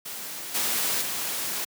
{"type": "noise with level steps", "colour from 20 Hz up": "white", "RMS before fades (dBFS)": [-36, -26, -30], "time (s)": [0.05, 1.65], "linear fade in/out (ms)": 10, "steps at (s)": [0.54, 1.01], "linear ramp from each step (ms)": 10, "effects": ["high-pass 150 Hz 12 dB/octave"]}